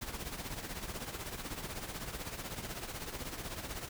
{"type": "noise with tremolo", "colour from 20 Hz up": "pink", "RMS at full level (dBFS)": -39, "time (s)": [0.01, 3.89], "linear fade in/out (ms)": 10, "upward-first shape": "triangle", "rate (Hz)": 16, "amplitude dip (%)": 70, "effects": []}